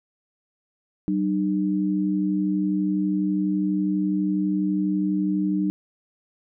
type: tone pair together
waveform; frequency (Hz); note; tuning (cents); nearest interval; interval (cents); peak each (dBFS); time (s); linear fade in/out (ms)
sine; 190.88 / 303; G3 / D#4; -46 / -46; minor sixth; 800; -23; 1.08-5.7; 0
effects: none